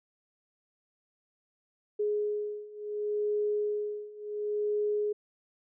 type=beating tone pair; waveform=sine; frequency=417.6 / 418.3 Hz; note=G#4 / G#4; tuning=+10 / +12 cents; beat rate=0.7 Hz; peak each=-33 / -31 dBFS; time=1.99-5.13 s; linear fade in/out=10 ms; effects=none